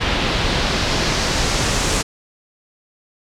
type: noise with low-pass filter sweep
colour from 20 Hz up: pink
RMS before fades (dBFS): -19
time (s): 0-2.03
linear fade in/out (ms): 20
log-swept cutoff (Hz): 3400 to 7600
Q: 1.4
effects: none